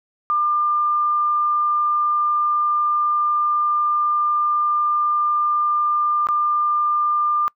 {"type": "tone with dropouts", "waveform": "sine", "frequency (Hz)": 1198, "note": "D6", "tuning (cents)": 34, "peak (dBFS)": -16, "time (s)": [0.3, 7.48], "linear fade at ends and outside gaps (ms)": 0, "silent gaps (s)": [6.27, 6.287], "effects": ["noise-tail reverb RT60 0.1 s tail -25 dB re dry"]}